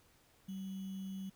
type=tone with sample-and-hold; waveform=sine; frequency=191.9 Hz; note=G3; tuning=37 cents flat; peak=-40 dBFS; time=0.48-1.3 s; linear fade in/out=10 ms; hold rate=3150 Hz; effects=pink hiss -68 dBFS RMS until 1.35 s